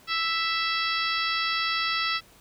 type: harmonic tone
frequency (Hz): 660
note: E5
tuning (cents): +2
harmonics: 2 / 3 / 4 / 5 / 6 / 7 / 8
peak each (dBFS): -29 / -31 / -32 / -33 / -34 / -34 / -35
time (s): 0.07-2.21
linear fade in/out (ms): 50
effects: pink hiss -55 dBFS RMS until 2.4 s